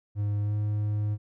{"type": "tone with pitch glide", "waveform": "triangle", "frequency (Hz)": [103.1, 104.84], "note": ["G#2", "G#2"], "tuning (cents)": [-12, 17], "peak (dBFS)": -23, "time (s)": [0.15, 1.18], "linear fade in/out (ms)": 50, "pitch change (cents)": 29, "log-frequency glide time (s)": [0.42, 0.54], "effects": []}